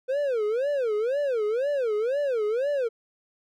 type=tone with vibrato; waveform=triangle; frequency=493.9 Hz; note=B4; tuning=in tune; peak=-21 dBFS; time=0.08-2.89 s; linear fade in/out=20 ms; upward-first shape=sine; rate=2 Hz; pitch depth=290 cents each way; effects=none